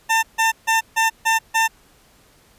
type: tone bursts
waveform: 20% pulse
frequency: 898 Hz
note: A5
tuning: 35 cents sharp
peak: -10 dBFS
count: 6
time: 0.09-1.68 s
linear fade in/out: 20 ms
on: 140 ms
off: 150 ms
effects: pink hiss -54 dBFS RMS until 2.58 s + resampled to 32000 Hz